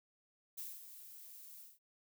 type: noise with ADSR envelope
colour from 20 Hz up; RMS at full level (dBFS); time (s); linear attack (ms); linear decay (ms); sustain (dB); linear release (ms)
violet; -44; 0.57-1.79; 14; 210; -10; 180
effects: none